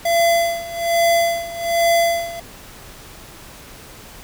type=tone with tremolo; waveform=square; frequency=678 Hz; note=E5; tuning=49 cents sharp; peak=-13 dBFS; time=0.05-2.4 s; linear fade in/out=5 ms; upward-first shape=sine; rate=1.2 Hz; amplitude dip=85%; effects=pink hiss -40 dBFS RMS until 4.23 s